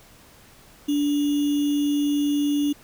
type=tone with sample-and-hold; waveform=sine; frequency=290 Hz; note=D4; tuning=22 cents flat; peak=-19 dBFS; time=0.88-2.73 s; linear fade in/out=10 ms; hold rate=3150 Hz; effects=pink hiss -51 dBFS RMS until 2.83 s